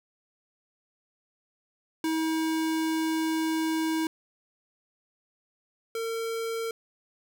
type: tone pair in turn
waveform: square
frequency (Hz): 320 / 455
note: D#4 / A#4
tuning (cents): +49 / -42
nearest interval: tritone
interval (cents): 609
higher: second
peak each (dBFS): -26 / -30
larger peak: first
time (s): 2.04-4.07 / 5.95-6.71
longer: first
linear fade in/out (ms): 2
effects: none